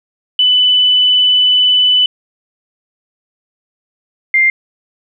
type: tone pair in turn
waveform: sine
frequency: 2994 / 2102 Hz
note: F#7 / C7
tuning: +20 / +7 cents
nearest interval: tritone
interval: 613 cents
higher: first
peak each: -7 dBFS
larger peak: neither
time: 0.39-2.06 / 4.34-4.5 s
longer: first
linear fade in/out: 2 ms
effects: none